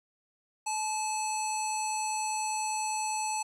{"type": "tone with low-pass filter", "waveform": "square", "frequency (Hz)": 865, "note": "A5", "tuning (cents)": -30, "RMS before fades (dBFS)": -32, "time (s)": [0.66, 3.43], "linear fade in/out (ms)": 10, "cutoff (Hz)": 8300, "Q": 6.9, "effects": ["11-bit"]}